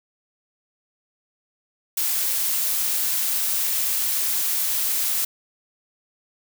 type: noise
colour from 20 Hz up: blue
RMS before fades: -23 dBFS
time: 1.97-5.25 s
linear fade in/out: 5 ms
effects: none